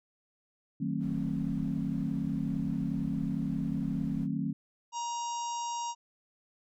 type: chord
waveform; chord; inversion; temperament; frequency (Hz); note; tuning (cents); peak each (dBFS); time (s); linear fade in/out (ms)
sine; D# diminished seventh; none; just; 155.56 / 186.68 / 224 / 268.8; D#3 / F#3 / A3 / C4; 0 / +16 / +31 / +47; -35; 0.8-4.53; 10
type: noise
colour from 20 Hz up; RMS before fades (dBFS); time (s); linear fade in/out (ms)
brown; -47; 0.99-4.28; 50
type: harmonic tone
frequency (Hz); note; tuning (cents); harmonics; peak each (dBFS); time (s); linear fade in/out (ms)
945; A#5; +23; 1 / 3 / 4 / 5 / 6 / 7 / 8; -33 / -46 / -51 / -55 / -45 / -46 / -50; 4.92-5.95; 50
effects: none